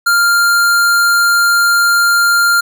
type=tone; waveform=square; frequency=1396.9 Hz; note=F6; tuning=in tune; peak=-9 dBFS; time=0.06-2.61 s; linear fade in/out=10 ms; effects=none